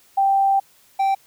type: tone pair in turn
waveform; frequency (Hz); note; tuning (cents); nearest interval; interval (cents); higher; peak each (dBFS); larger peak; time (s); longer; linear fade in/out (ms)
sine / triangle; 784 / 780.1; G5 / G5; 0 / -9; unison; 9; first; -14; neither; 0.17-0.6 / 0.99-1.15; first; 10
effects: white hiss -55 dBFS RMS until 1.26 s